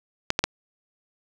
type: clicks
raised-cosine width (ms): 0.2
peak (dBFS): -3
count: 3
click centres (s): 0.304 / 0.391 / 0.44
effects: none